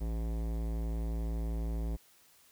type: tone with hard clipping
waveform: sine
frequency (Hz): 55.9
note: A1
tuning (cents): +28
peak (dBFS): -34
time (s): 0-1.97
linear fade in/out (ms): 20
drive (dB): 18
effects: white hiss -63 dBFS RMS until 2.51 s